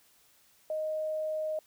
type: tone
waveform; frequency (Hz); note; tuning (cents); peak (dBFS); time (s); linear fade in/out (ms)
sine; 622.3; D#5; 0; -30; 0.7-1.59; 2
effects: white hiss -64 dBFS RMS until 1.66 s